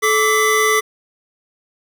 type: tone cluster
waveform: square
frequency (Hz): 432.8 / 1163 / 2005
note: A4 / D6 / B6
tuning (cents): -29 / -17 / +26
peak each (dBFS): -18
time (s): 0.02-0.81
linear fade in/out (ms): 20
effects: none